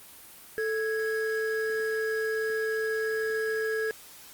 triangle tone pair together, 440 / 1656.8 Hz, A4 / G#6, 0 / -5 cents, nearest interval octave + major seventh, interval 2295 cents, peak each -26 / -30 dBFS, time 0.58-3.91 s, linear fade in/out 0 ms, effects white hiss -49 dBFS RMS until 4.33 s + Opus 24 kbps

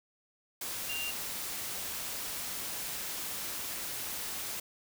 sine tone in noise, 2783 Hz, F7, 7 cents flat, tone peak -35 dBFS, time 0.89-1.11 s, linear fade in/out 5 ms, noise white, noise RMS -38 dBFS, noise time 0.61-4.6 s, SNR 0 dB, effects none

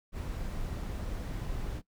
brown noise, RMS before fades -36 dBFS, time 0.12-1.82 s, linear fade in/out 50 ms, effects noise-tail reverb RT60 0.1 s tail -18 dB re dry

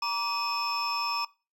triangle tone cluster, 943 / 1155 / 2506 / 5270 Hz, A#5 / D6 / D#7 / E8, +20 / -29 / +12 / -1 cents, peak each -30 / -30 / -34 / -31 dBFS, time 0.02-1.25 s, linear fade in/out 5 ms, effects noise-tail reverb RT60 0.3 s tail -21 dB re dry + tanh soft clip ceiling -17 dBFS

